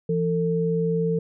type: tone pair together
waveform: sine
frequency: 167.98 / 450 Hz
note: E3 / A4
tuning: +33 / +39 cents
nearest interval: octave + perfect fourth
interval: 1706 cents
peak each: -23 dBFS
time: 0.09-1.19 s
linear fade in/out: 5 ms
effects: none